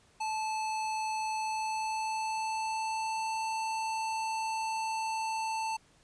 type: tone with pitch glide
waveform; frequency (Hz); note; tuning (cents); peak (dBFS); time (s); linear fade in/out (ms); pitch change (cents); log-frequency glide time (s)
square; 872 to 886.7; A5 to A5; -16 to +13; -32; 0.2-5.77; 10; +29; 1.32-3.4
effects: pink hiss -64 dBFS RMS until 6.03 s + resampled to 22050 Hz